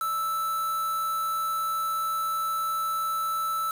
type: tone with quantisation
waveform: triangle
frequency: 1318.5 Hz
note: E6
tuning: in tune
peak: -24 dBFS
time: 0.01-3.71 s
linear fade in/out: 2 ms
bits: 6
effects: none